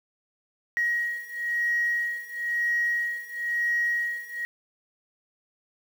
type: beating tone pair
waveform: sine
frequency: 1894 / 1895 Hz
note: A#6 / A#6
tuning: +27 / +28 cents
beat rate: 1 Hz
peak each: -28 / -26 dBFS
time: 0.77-4.45 s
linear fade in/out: 0 ms
effects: tanh soft clip ceiling -17 dBFS + 8-bit